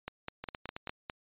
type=two click trains; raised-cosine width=0.3 ms; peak=-21 / -23 dBFS; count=6 / 5; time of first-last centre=0.08-1.098 / 0.44-0.873 s; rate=4.91 / 9.24 Hz; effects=resampled to 8000 Hz